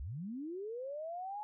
sine linear sweep, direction up, 53.4 to 854 Hz, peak -39 dBFS, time 0-1.43 s, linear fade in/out 0 ms, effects none

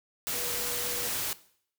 sine tone in noise, 484.5 Hz, B4, 33 cents flat, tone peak -41 dBFS, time 0.34-1.08 s, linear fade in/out 0 ms, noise white, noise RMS -32 dBFS, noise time 0.27-1.33 s, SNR -12 dB, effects noise-tail reverb RT60 0.6 s tail -18 dB re dry

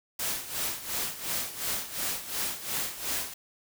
white noise with tremolo, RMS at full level -30 dBFS, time 0.19-3.34 s, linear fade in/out 5 ms, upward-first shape sine, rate 2.8 Hz, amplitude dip 75%, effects none

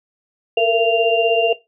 sine tone cluster, 451.7 / 467.6 / 677 / 2783 Hz, A4 / A#4 / E5 / F7, +45 / +5 / +46 / -7 cents, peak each -18 dBFS, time 0.57-1.53 s, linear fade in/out 5 ms, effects noise-tail reverb RT60 0.2 s tail -17 dB re dry

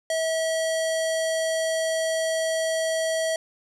square tone with low-pass filter, 646 Hz, E5, 35 cents flat, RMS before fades -25 dBFS, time 0.1-3.36 s, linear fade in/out 2 ms, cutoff 8900 Hz, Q 1.8, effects none

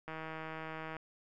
click train, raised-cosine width 0.5 ms, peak -28 dBFS, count 142, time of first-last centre 0.08-0.967 s, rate 159 Hz, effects none

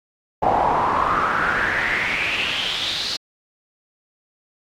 brown noise with band-pass filter sweep, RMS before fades -21 dBFS, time 0.42-3.17 s, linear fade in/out 10 ms, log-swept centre 750 to 4400 Hz, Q 5.7, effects AAC 64 kbps

